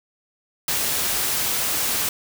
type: noise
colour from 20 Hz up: white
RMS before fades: -23 dBFS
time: 0.68-2.09 s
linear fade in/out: 2 ms
effects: none